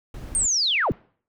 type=noise; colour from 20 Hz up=brown; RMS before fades=-35 dBFS; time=0.14-0.46 s; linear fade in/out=2 ms
type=linear sweep; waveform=sine; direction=down; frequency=8850 to 44.62 Hz; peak=-19 dBFS; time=0.35-0.92 s; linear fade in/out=0 ms
effects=noise-tail reverb RT60 0.5 s tail -25 dB re dry